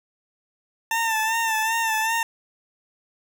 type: tone with vibrato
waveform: 20% pulse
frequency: 895 Hz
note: A5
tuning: 29 cents sharp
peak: -16 dBFS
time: 0.91-2.23 s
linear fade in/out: 2 ms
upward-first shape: sine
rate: 2.6 Hz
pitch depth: 48 cents each way
effects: none